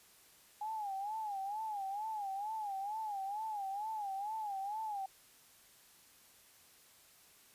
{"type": "tone with vibrato", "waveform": "sine", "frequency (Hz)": 826, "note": "G#5", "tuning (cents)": -10, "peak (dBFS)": -37, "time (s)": [0.61, 5.06], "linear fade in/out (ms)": 5, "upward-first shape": "sine", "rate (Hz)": 2.2, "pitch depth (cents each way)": 120, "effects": ["white hiss -63 dBFS RMS until 7.54 s", "resampled to 32000 Hz"]}